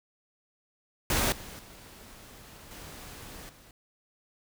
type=noise with level steps; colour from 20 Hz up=pink; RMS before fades=-26 / -44 / -50 / -45 / -55 dBFS; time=1.1-3.71 s; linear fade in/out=2 ms; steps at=1.32 / 1.59 / 2.71 / 3.49 s; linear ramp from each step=2 ms; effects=none